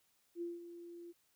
sine tone with ADSR envelope, 343.8 Hz, F4, 27 cents flat, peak -37 dBFS, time 0.35-1.13 s, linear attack 65 ms, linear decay 180 ms, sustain -11 dB, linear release 27 ms, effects white hiss -75 dBFS RMS until 1.35 s

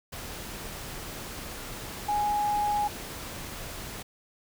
sine tone in noise, 830.6 Hz, G#5, in tune, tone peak -24 dBFS, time 2.08-2.88 s, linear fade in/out 10 ms, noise pink, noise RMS -39 dBFS, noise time 0.12-4.03 s, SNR +12 dB, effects none

